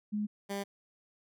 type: tone pair in turn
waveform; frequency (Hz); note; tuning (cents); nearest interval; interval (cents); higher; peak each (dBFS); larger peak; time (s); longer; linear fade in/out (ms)
sine / 15% pulse; 209.4 / 199.52; G#3 / G3; +15 / +31; minor second; 84; first; -30 / -28; second; 0.12-0.27 / 0.49-0.64; neither; 20
effects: none